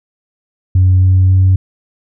sine tone with pitch steps, 92.5 / 93.2 / 93.9 Hz, F#2 / F#2 / F#2, 0 / +13 / +26 cents, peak -4 dBFS, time 0.75-1.56 s, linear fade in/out 5 ms, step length 270 ms, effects tanh soft clip ceiling -3 dBFS

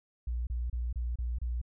sine tone bursts, 59.8 Hz, A#1, 45 cents sharp, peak -30 dBFS, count 6, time 0.27-1.615 s, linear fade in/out 5 ms, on 200 ms, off 29 ms, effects none

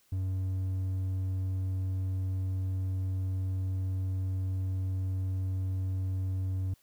sine tone with hard clipping, 94.1 Hz, F#2, 30 cents sharp, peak -30 dBFS, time 0.12-6.74 s, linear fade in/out 5 ms, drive 3 dB, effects white hiss -67 dBFS RMS until 6.82 s

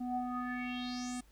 square tone with low-pass filter sweep, 247.9 Hz, B3, 7 cents sharp, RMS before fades -38 dBFS, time 0-1.21 s, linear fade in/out 10 ms, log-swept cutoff 520 to 9000 Hz, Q 5.6, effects added 50 Hz sine -60 dBFS peak until 1.31 s + pink hiss -68 dBFS RMS until 1.31 s

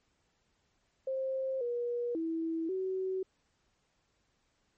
sine tone with pitch steps, 529 / 480 / 326.4 / 376.9 Hz, C5 / B4 / E4 / F#4, +19 / -49 / -17 / +32 cents, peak -31 dBFS, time 1.07-3.23 s, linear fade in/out 5 ms, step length 540 ms, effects pink hiss -75 dBFS RMS until 4.77 s + MP3 32 kbps

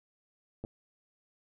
clicks, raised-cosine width 2 ms, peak -26 / -28 dBFS, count 2, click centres 0.64 / 0.649 s, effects none

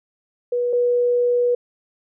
sine tone pair in turn, 486.5 / 486.5 Hz, B4 / B4, -26 / -26 cents, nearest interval unison, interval 0 cents, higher neither, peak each -18 / -15 dBFS, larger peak second, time 0.52-0.73 / 0.73-1.55 s, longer second, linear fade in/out 5 ms, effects none

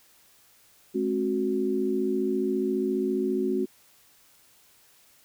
sine tone cluster, 213.2 / 267.9 / 367.4 Hz, G#3 / C4 / F#4, +46 / +41 / -12 cents, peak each -30 / -29 / -26 dBFS, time 0.94-3.66 s, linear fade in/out 20 ms, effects white hiss -59 dBFS RMS until 5.24 s

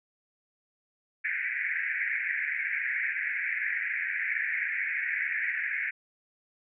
white band-pass noise, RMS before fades -31 dBFS, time 1.24-5.91 s, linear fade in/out 10 ms, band 1600 to 2300 Hz, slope 96 dB/octave, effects none

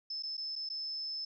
sine tone with dropouts, 5250 Hz, E8, 8 cents flat, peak -36 dBFS, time 0.1-1.25 s, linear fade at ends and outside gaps 5 ms, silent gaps 0.225-0.233 / 0.37-0.377 / 0.556-0.56 / 0.69-0.699 s, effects none

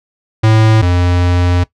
square tone pair in turn, 110 / 88.69 Hz, A2 / F2, 0 / +27 cents, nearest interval major third, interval 373 cents, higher first, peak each -7 / -10 dBFS, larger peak first, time 0.43-0.82 / 0.82-1.64 s, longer second, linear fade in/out 10 ms, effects noise-tail reverb RT60 0.1 s tail -18 dB re dry + low-pass 5000 Hz 12 dB/octave

